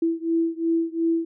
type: beating tone pair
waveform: sine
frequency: 329.6 / 332.4 Hz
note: E4 / E4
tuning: 0 / +15 cents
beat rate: 2.8 Hz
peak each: -23 / -24 dBFS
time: 0.02-1.25 s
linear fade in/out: 5 ms
effects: none